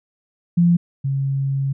sine tone pair in turn, 172.7 / 136.8 Hz, F3 / C#3, -19 / -23 cents, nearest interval major third, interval 404 cents, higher first, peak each -11 / -18 dBFS, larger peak first, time 0.57-0.77 / 1.04-1.73 s, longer second, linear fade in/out 10 ms, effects none

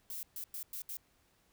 violet noise bursts at uneven times, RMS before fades -42 dBFS, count 5, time 0.1-0.23 / 0.36-0.44 / 0.54-0.63 / 0.73-0.82 / 0.89-0.97 s, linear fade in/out 2 ms, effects pink hiss -71 dBFS RMS until 1.52 s

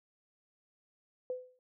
sine tone with exponential decay, 505 Hz, B4, 39 cents sharp, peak -31 dBFS, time 1.3-1.59 s, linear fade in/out 1 ms, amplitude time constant 61 ms, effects none

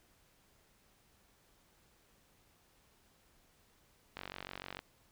click train, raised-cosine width 0.3 ms, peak -26 dBFS, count 30, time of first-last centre 4.17-4.791 s, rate 46.7 Hz, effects pink hiss -69 dBFS RMS until 5.11 s

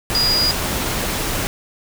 sine tone in noise, 4885 Hz, D#8, 33 cents flat, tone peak -15 dBFS, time 0.15-0.51 s, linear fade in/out 0 ms, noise pink, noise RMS -22 dBFS, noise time 0.1-1.47 s, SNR +4 dB, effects none

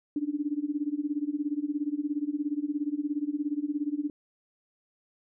sine tone with tremolo, 293.7 Hz, D4, in tune, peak -24 dBFS, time 0.16-4.1 s, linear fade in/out 2 ms, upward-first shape sine, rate 17 Hz, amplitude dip 90%, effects none

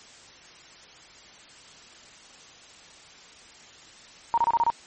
sine tone bursts, 932.3 Hz, A#5, in tune, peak -18 dBFS, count 6, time 4.34-4.701 s, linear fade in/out 0 ms, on 36 ms, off 29 ms, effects white hiss -49 dBFS RMS until 4.86 s + MP3 32 kbps

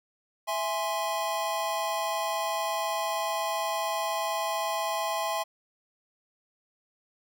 square chord, E augmented, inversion none, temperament equal, 659.3 / 830.6 / 1046.5 Hz, E5 / G#5 / B#5, 0 / 0 / 0 cents, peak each -33 dBFS, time 0.47-5.44 s, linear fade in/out 20 ms, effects none

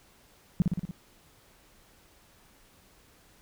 sine tone with echo, 177.4 Hz, F3, 27 cents sharp, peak -18 dBFS, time 0.6-0.62 s, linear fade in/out 0 ms, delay 58 ms, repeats 5, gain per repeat -3 dB, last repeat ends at 0.91 s, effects pink hiss -60 dBFS RMS until 3.41 s

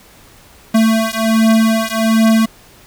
square beating tone pair, 222.1 / 223.4 Hz, A3 / A3, +16 / +27 cents, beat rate 1.3 Hz, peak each -14 dBFS, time 0.74-2.46 s, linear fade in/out 10 ms, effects pink hiss -44 dBFS RMS until 2.86 s

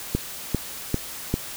click train, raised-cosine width 3 ms, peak -8 dBFS, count 4, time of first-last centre 0.15-1.34 s, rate 2.52 Hz, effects white hiss -36 dBFS RMS until 1.56 s

